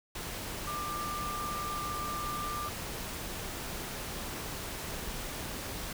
sine tone in noise, 1189 Hz, D6, 21 cents sharp, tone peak -35 dBFS, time 0.67-2.69 s, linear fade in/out 5 ms, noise pink, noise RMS -39 dBFS, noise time 0.15-5.93 s, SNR +1 dB, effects none

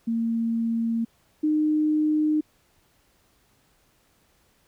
sine tone pair in turn, 229.1 / 305.8 Hz, A#3 / D#4, -30 / -30 cents, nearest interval perfect fourth, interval 500 cents, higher second, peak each -22 / -19 dBFS, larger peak second, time 0.07-1.05 / 1.43-2.41 s, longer neither, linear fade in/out 10 ms, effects pink hiss -64 dBFS RMS until 4.67 s

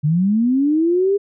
sine linear sweep, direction up, 141.9 to 409 Hz, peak -13 dBFS, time 0.03-1.18 s, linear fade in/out 20 ms, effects none

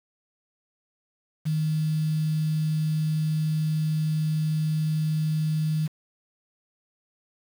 sine tone with quantisation, 155.56 Hz, D#3, in tune, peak -22 dBFS, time 1.45-5.88 s, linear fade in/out 20 ms, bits 7, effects none

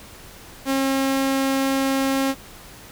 sawtooth tone, 269.8 Hz, C#4, 47 cents flat, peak -15 dBFS, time 0.65-2.35 s, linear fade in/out 50 ms, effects pink hiss -43 dBFS RMS until 2.91 s

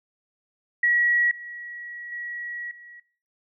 sine tone with level steps, 1919 Hz, A#6, 50 cents sharp, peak -17 / -34 / -30 / -42 dBFS, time 0.83-3 s, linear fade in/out 5 ms, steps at 1.31 / 2.12 / 2.71 s, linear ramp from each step 2 ms, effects noise-tail reverb RT60 0.5 s tail -22 dB re dry

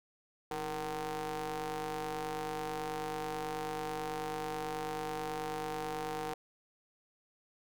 sawtooth ring-modulated tone, 147.6 Hz, D3, 9 cents sharp, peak -29 dBFS, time 0.51-6.34 s, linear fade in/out 2 ms, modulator 615 Hz, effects none

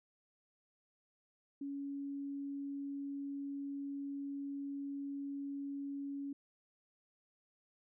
sine tone, 280 Hz, C#4, 18 cents sharp, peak -39 dBFS, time 1.61-6.33 s, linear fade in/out 5 ms, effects none

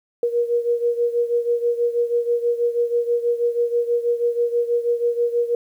sine beating tone pair, 473.7 / 479.9 Hz, A#4 / B4, +28 / -50 cents, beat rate 6.2 Hz, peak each -19 / -23 dBFS, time 0.23-5.55 s, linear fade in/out 2 ms, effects 9-bit

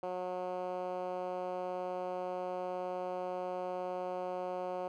10% pulse tone with band-pass filter, 181.9 Hz, F#3, 29 cents flat, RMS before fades -38 dBFS, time 0.03-4.88 s, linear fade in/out 2 ms, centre 580 Hz, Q 1.7, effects none

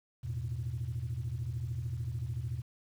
sine chord, E suspended fourth, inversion none, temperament equal, 82.41 / 110 / 123.47 Hz, E2 / A2 / B2, 0 / 0 / 0 cents, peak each -39 / -38 / -35 dBFS, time 0.23-2.62 s, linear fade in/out 20 ms, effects tanh soft clip ceiling -28 dBFS + 10-bit

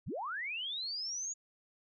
sine linear sweep, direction up, 45.2 to 6810 Hz, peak -36 dBFS, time 0.06-1.34 s, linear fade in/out 20 ms, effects none

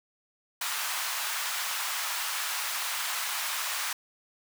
pink high-pass noise, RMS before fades -32 dBFS, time 0.61-3.93 s, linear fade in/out 5 ms, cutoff 930 Hz, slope 24 dB/octave, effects none

